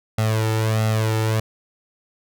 sawtooth tone with flanger, 110 Hz, A2, in tune, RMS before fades -20 dBFS, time 0.18-1.4 s, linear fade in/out 5 ms, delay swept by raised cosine 1.5 to 2.26 ms, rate 1.5 Hz, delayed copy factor +0.75, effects none

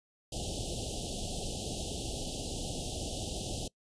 pink band-stop noise, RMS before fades -37 dBFS, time 0.32-3.68 s, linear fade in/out 5 ms, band 800 to 2800 Hz, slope 96 dB/octave, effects noise-tail reverb RT60 0.1 s tail -23 dB re dry + resampled to 22050 Hz

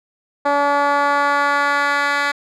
10% pulse tone with band-pass filter sweep, 286 Hz, D4, 46 cents flat, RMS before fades -17 dBFS, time 0.45-2.32 s, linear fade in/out 10 ms, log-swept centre 740 to 2100 Hz, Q 1.2, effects none

